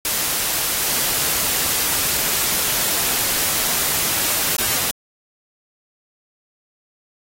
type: noise with dropouts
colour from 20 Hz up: white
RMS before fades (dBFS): -20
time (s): 0.05-4.91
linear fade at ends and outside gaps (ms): 1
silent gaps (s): 4.566-4.584
effects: AAC 48 kbps